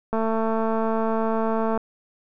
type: click train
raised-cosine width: 1 ms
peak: -12 dBFS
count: 368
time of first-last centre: 0.13-1.776 s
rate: 223 Hz
effects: none